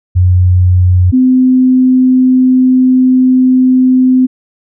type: tone pair in turn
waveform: sine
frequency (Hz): 90.6 / 256.3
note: F#2 / C4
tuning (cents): -36 / -36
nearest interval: octave + tritone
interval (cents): 1800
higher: second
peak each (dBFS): -4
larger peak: neither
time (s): 0.15-1.12 / 1.12-4.27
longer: second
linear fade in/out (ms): 20
effects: none